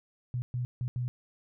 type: tone bursts at uneven times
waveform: sine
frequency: 123.47 Hz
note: B2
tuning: in tune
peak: -29 dBFS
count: 4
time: 0.34-0.42 / 0.54-0.65 / 0.81-0.88 / 0.96-1.08 s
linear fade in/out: 0 ms
effects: none